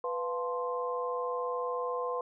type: harmonic tone with a mistuned harmonic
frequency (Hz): 174.61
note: F3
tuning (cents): 0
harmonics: 3 / 4 / 5 / 6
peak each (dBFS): -33 / -41 / -44 / -35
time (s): 0.04-2.21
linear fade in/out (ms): 2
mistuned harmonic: 3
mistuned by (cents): -95
effects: none